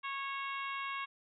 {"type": "harmonic tone with a mistuned harmonic", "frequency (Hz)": 550, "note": "C#5", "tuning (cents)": -14, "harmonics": [2, 3, 4, 5, 6, 7], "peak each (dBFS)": [-39, -46, -43, -45, -50, -53], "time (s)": [0.03, 1.06], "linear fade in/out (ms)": 20, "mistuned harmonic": 7, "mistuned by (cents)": -46, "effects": []}